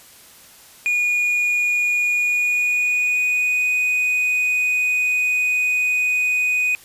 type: tone with pitch glide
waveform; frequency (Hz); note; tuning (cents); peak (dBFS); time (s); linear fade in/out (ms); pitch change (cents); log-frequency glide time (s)
triangle; 2445 to 2488; D#7 to D#7; -31 to -1; -15; 0.86-6.75; 0; +30; 2.12-3.7
effects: white hiss -46 dBFS RMS until 6.84 s + resampled to 32000 Hz